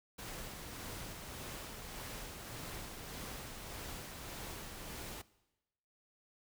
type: noise with tremolo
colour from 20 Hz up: pink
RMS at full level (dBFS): -45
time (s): 0.18-5.22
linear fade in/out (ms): 10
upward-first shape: sine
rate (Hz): 1.7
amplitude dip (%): 30
effects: noise-tail reverb RT60 1.0 s tail -20 dB re dry